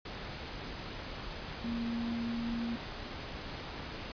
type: tone in noise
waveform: sine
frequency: 233.1 Hz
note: A#3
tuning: in tune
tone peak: -33 dBFS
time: 1.64-2.76 s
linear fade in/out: 5 ms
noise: pink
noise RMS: -42 dBFS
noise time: 0.05-4.12 s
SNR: +6 dB
effects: resampled to 11025 Hz